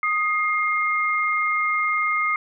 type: tone pair together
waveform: sine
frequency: 1244.5 / 2123 Hz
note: D#6 / C7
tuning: 0 / +25 cents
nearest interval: major sixth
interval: 925 cents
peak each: -22 dBFS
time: 0.03-2.36 s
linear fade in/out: 2 ms
effects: none